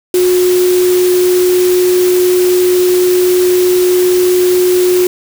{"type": "tone in noise", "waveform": "sine", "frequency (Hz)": 362.4, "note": "F#4", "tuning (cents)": -36, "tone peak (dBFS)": -7, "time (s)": [0.14, 5.07], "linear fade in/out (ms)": 2, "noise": "white", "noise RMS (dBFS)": -21, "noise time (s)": [0.14, 5.07], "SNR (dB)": 11, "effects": []}